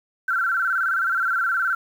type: tone with vibrato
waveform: sine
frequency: 1453 Hz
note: F#6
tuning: 32 cents flat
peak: -19 dBFS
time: 0.28-1.75 s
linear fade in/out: 5 ms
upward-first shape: square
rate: 19 Hz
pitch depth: 93 cents each way
effects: 8-bit